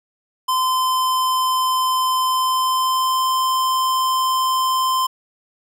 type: tone with pitch glide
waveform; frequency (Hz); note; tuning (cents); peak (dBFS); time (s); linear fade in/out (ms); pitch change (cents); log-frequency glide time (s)
square; 1030 to 1037.8; C6 to C6; -28 to -14; -17; 0.48-5.07; 10; +14; 2.26-3.26
effects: none